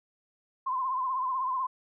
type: tone with vibrato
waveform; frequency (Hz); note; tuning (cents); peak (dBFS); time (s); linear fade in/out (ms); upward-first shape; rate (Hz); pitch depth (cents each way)
sine; 1036; C6; -17; -27; 0.66-1.67; 10; triangle; 16; 81
effects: none